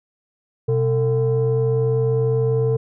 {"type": "tone pair together", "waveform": "sine", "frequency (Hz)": [126, 448.7], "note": ["B2", "A4"], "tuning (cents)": [35, 34], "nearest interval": "octave + minor seventh", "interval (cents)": 2199, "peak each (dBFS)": -17, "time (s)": [0.68, 2.77], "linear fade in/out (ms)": 10, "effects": ["tanh soft clip ceiling -12 dBFS"]}